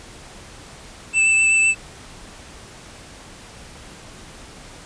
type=tone with vibrato; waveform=square; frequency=2645 Hz; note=E7; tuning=5 cents sharp; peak=-14 dBFS; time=1.13-1.75 s; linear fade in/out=50 ms; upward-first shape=triangle; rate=7.9 Hz; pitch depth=14 cents each way; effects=pink hiss -41 dBFS RMS until 4.85 s + resampled to 22050 Hz